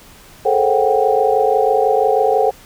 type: tone cluster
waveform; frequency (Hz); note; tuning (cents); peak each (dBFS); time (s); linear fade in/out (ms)
sine; 425.7 / 451.8 / 532 / 738 / 788; G#4 / A4 / C5 / F#5 / G5; +43 / +46 / +29 / -5 / +9; -18; 0.45-2.51; 10
effects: pink hiss -43 dBFS RMS until 2.65 s